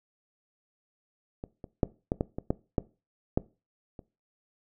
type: clicks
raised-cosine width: 2 ms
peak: -23 / -27 / -9 / -13 / -13 / -20 / -12 / -11 / -10 / -29 dBFS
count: 10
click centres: 1.439 / 1.642 / 1.832 / 2.119 / 2.209 / 2.385 / 2.505 / 2.782 / 3.375 / 3.992 s
effects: noise-tail reverb RT60 0.3 s tail -20 dB re dry